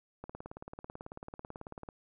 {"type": "click train", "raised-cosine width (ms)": 1, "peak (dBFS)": -29, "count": 31, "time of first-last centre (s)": [0.24, 1.888], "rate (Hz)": 18.2, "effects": []}